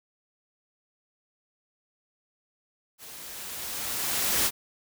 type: noise with level ramp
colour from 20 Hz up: white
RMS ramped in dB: -45 to -23 dBFS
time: 2.98-4.51 s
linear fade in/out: 50 ms
effects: none